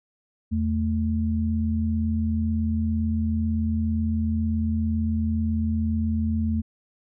sine tone pair together, 82.59 / 220.5 Hz, E2 / A3, +4 / +4 cents, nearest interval octave + perfect fourth, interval 1700 cents, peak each -24 dBFS, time 0.51-6.62 s, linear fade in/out 20 ms, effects none

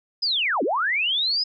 sine linear two-way sweep, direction down then up, 5120 to 239.4 to 5120 Hz, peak -20 dBFS, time 0.22-1.44 s, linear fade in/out 10 ms, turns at 0.63 s, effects none

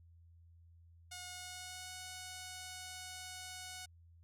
5% pulse tone with pitch glide, 724 to 736.7 Hz, F#5 to F#5, -38 to -8 cents, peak -34 dBFS, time 1.11-3.86 s, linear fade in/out 10 ms, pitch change +30 cents, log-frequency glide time 1.26-1.93 s, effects added 84 Hz sine -59 dBFS peak until 4.23 s

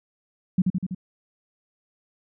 sine tone with echo, 183.8 Hz, F#3, 11 cents flat, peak -15 dBFS, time 0.58-0.62 s, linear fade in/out 5 ms, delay 82 ms, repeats 4, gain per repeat -3 dB, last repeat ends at 0.948 s, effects none

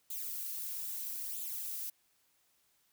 violet noise with flanger, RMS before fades -40 dBFS, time 0.1-1.9 s, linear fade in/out 5 ms, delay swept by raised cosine 0.27 to 3.97 ms, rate 0.77 Hz, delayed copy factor +0.75, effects white hiss -73 dBFS RMS until 2.92 s

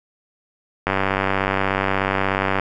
click train, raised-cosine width 0.5 ms, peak -4 dBFS, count 168, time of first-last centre 0.87-2.597 s, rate 96.7 Hz, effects none

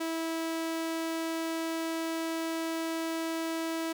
sawtooth tone, 326.5 Hz, E4, 17 cents flat, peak -27 dBFS, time 0-3.93 s, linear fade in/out 10 ms, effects none

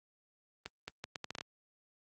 accelerating click train, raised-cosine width 0.2 ms, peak -22 dBFS, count 9, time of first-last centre 0.66-1.409 s, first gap 220 ms, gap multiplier 0.73, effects high-pass 80 Hz 12 dB/octave + Opus 24 kbps

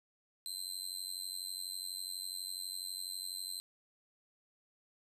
25% pulse tone with amplitude modulation, 4100 Hz, C8, 36 cents flat, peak -31 dBFS, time 0.46-3.6 s, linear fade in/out 0 ms, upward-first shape sine, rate 92.1 Hz, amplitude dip 95%, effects none

